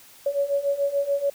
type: beating tone pair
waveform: sine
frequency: 559 / 565.9 Hz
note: C#5 / C#5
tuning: +14 / +36 cents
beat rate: 6.9 Hz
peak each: -26 / -23 dBFS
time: 0.26-1.3 s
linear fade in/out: 5 ms
effects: white hiss -50 dBFS RMS until 1.34 s